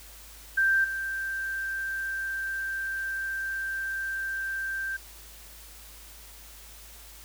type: tone with level steps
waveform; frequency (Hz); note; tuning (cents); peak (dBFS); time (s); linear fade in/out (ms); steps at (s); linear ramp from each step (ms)
sine; 1571; G6; +3; -20 / -29; 0.57-4.97; 10; 0.84; 5
effects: added 53 Hz sine -50 dBFS peak until 7.24 s + white hiss -49 dBFS RMS until 7.24 s